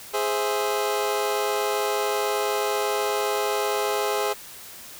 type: chord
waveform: 25% pulse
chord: Ab augmented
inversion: none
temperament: equal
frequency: 415.3 / 523.3 / 659.3 Hz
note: Ab4 / C5 / E5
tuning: 0 / 0 / 0 cents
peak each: -21 / -25 / -27 dBFS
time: 0.13-4.34 s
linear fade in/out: 20 ms
effects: white hiss -42 dBFS RMS until 4.99 s